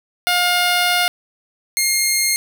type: tone pair in turn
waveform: 10% pulse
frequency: 711 / 2131 Hz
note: F5 / C7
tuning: +31 / +31 cents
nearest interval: octave + perfect fifth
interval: 1900 cents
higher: second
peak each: -6 dBFS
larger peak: neither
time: 0.27-1.08 / 1.77-2.36 s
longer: first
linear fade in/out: 0 ms
effects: none